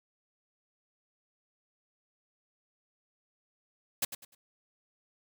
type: noise with echo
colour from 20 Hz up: white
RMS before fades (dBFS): -29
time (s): 4.02-4.05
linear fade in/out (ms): 5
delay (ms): 100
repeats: 3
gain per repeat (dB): -11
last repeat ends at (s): 4.35
effects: none